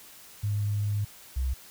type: tone pair in turn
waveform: sine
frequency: 103.4 / 64.73 Hz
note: G#2 / C2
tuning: -7 / -18 cents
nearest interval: minor sixth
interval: 811 cents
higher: first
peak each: -25 dBFS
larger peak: neither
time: 0.43-1.05 / 1.36-1.54 s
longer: first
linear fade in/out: 10 ms
effects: white hiss -50 dBFS RMS until 1.7 s